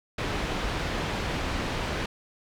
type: low-pass noise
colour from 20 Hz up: pink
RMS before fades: -30 dBFS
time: 0.18-2.06 s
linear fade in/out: 5 ms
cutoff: 3700 Hz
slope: 12 dB/octave
effects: none